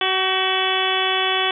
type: harmonic tone with a mistuned harmonic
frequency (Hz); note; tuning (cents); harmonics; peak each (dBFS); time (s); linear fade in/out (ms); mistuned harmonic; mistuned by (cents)
376.7; F#4; +31; 1 / 2 / 3 / 4 / 5 / 6 / 7 / 8 / 9; -26 / -25 / -26 / -29 / -28 / -29 / -28 / -25 / -24; 0.01-1.51; 2; 4; +33
effects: none